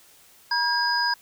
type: tone cluster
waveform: sine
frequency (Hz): 957 / 1618 / 4974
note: A#5 / G#6 / D#8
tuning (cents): +45 / -46 / -1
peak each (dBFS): -25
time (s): 0.51-1.14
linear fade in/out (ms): 5
effects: white hiss -54 dBFS RMS until 1.21 s